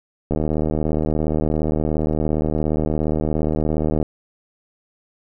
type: click train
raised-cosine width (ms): 2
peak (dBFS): -8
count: 288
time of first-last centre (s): 0.31-4.028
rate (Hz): 77.2
effects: none